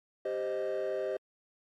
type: chord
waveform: triangle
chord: C minor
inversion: second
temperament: equal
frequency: 392 / 523.3 / 622.3 Hz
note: G4 / C5 / Eb5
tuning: 0 / 0 / 0 cents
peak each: -32 dBFS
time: 0.25-1.17 s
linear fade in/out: 5 ms
effects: tanh soft clip ceiling -25 dBFS + MP3 64 kbps